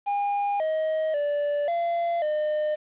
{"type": "tone with pitch steps", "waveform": "triangle", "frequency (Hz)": [811, 630, 582, 684, 607], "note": ["G#5", "D#5", "D5", "F5", "D#5"], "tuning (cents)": [-41, 21, -16, -36, -43], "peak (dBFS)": -21, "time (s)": [0.06, 2.76], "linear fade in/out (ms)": 20, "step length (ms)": 540, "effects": ["resampled to 8000 Hz", "9-bit"]}